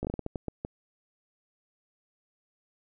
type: slowing click train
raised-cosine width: 2 ms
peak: -19 dBFS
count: 10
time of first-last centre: 0.03-0.649 s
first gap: 17 ms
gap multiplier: 1.33
effects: none